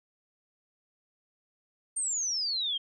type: exponential sweep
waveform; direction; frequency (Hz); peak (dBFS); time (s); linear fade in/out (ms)
sine; down; 8900 to 3136; -28; 1.96-2.78; 10
effects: none